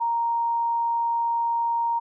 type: tone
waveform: sine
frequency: 932.3 Hz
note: A#5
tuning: in tune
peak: -21 dBFS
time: 0-2 s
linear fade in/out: 20 ms
effects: none